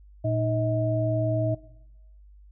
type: tone cluster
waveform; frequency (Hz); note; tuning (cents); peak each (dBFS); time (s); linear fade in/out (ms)
sine; 116 / 309.3 / 636; A#2 / D#4 / D#5; -8 / -10 / +38; -25 / -32 / -27; 0.24-1.55; 10
effects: noise-tail reverb RT60 0.9 s tail -18 dB re dry + added 50 Hz sine -48 dBFS peak until 2.51 s